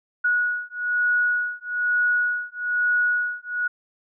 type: beating tone pair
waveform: sine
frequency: 1459 / 1460.1 Hz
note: F#6 / F#6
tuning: -25 / -23 cents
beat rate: 1.1 Hz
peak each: -23 dBFS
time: 0.24-3.68 s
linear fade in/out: 10 ms
effects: none